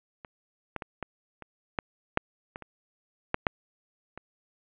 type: clicks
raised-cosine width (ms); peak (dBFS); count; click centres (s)
0.5; -26 / -17 / -21 / -18 / -26 / -12 / -6 / -22 / -27 / -9 / -7 / -25; 12; 0.248 / 0.763 / 0.822 / 1.027 / 1.423 / 1.788 / 2.174 / 2.559 / 2.623 / 3.344 / 3.468 / 4.176
effects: resampled to 8000 Hz + 8-bit